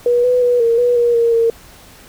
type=tone with pitch steps; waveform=sine; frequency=483.4 / 497.3 / 488.1 / 463 / 486.7 / 475.8 / 465.8 / 459.4 Hz; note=B4 / B4 / B4 / A#4 / B4 / A#4 / A#4 / A#4; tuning=-37 / +12 / -20 / -12 / -25 / +35 / -1 / -25 cents; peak=-10 dBFS; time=0.06-1.5 s; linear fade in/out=2 ms; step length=180 ms; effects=pink hiss -42 dBFS RMS until 2.08 s